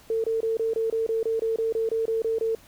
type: tone bursts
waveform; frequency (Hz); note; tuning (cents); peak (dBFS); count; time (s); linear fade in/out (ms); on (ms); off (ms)
sine; 450; A4; +39; -22; 15; 0.1-2.55; 2; 140; 25
effects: pink hiss -53 dBFS RMS until 2.67 s